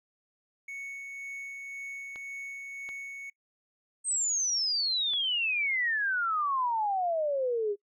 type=tone with tremolo; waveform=triangle; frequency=2217 Hz; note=C#7; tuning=in tune; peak=-35 dBFS; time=0.68-3.3 s; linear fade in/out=5 ms; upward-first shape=sine; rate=1.9 Hz; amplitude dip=25%
type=clicks; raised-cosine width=0.3 ms; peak=-30 dBFS; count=3; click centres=2.159 / 2.89 / 5.136 s
type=exponential sweep; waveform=sine; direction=down; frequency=8490 to 396.1 Hz; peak=-26 dBFS; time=4.04-7.76 s; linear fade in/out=50 ms
effects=noise-tail reverb RT60 0.1 s tail -24 dB re dry